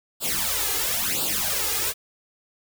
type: noise with flanger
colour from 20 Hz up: white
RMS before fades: -25 dBFS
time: 0.2-1.94 s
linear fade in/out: 50 ms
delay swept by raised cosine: 0.24 to 2.44 ms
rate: 0.98 Hz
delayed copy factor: +0.85
effects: none